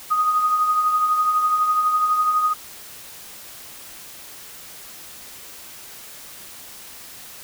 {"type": "tone with tremolo", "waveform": "sine", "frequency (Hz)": 1244.5, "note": "D#6", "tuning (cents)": 0, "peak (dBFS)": -14, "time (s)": [0.1, 2.54], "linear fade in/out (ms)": 20, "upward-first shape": "triangle", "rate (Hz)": 12, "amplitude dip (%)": 50, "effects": ["white hiss -40 dBFS RMS until 7.43 s"]}